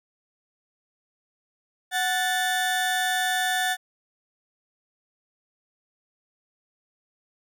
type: tone pair together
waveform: 30% pulse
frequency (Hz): 740 / 1760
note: F#5 / A6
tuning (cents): 0 / 0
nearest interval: octave + minor third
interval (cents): 1500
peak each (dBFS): -23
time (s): 1.91-3.77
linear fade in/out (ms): 50
effects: none